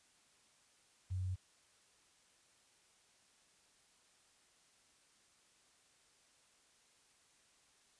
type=tone with quantisation; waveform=sine; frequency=92.5 Hz; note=F#2; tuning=in tune; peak=-36 dBFS; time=1.1-1.36 s; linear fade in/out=20 ms; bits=11; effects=white hiss -70 dBFS RMS until 7.99 s + resampled to 22050 Hz